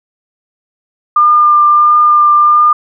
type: tone with vibrato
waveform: sine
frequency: 1200 Hz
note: D6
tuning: 37 cents sharp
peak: -4 dBFS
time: 1.16-2.73 s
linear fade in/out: 5 ms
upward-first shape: triangle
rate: 1.5 Hz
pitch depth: 14 cents each way
effects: none